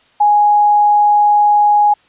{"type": "tone", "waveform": "sine", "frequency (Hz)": 830.6, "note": "G#5", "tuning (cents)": 0, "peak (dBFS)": -7, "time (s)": [0.2, 1.94], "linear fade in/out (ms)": 10, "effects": ["white hiss -52 dBFS RMS until 2.08 s", "resampled to 8000 Hz"]}